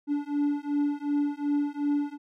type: beating tone pair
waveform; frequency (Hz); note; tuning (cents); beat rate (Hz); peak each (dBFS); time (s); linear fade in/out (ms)
triangle; 288.4 / 291.1; D4 / D4; -31 / -15; 2.7; -26; 0.07-2.18; 50
effects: none

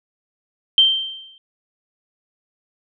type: tone with exponential decay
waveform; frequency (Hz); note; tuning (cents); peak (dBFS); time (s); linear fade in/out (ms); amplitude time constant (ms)
sine; 3136; G7; 0; -7; 0.78-1.38; 1; 130
effects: none

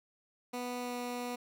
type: tone with pitch glide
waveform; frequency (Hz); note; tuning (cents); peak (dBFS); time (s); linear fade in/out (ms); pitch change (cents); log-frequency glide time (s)
15% pulse; 246.3 to 244.6; B3 to B3; -5 to -16; -30; 0.53-1.36; 10; -11; 0.81-0.94
effects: none

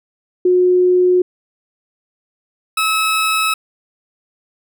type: tone pair in turn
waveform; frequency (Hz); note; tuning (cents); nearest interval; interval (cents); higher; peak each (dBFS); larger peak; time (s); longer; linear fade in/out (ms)
sine / 20% pulse; 362.4 / 1294.4; F#4 / E6; -36 / -32; octave + minor seventh; 2204; second; -9; neither; 0.45-1.22 / 2.77-3.54; neither; 5
effects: none

